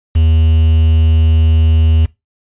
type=tone with quantisation; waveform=triangle; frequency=80 Hz; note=D#2; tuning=49 cents sharp; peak=-5 dBFS; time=0.15-2.06 s; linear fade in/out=10 ms; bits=5; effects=noise-tail reverb RT60 0.2 s tail -20 dB re dry + resampled to 8000 Hz